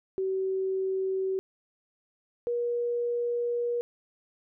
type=tone pair in turn; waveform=sine; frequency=380.9 / 478.2 Hz; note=G4 / A#4; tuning=-50 / +44 cents; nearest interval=major third; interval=394 cents; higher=second; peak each=-26 dBFS; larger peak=neither; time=0.18-1.39 / 2.47-3.81 s; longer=second; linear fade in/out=0 ms; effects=none